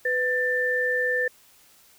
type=tone pair together; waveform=sine; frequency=499.2 / 1778.9 Hz; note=B4 / A6; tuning=+19 / +18 cents; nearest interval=octave + minor seventh; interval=2199 cents; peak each=-26 / -23 dBFS; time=0.05-1.28 s; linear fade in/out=5 ms; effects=white hiss -56 dBFS RMS until 1.98 s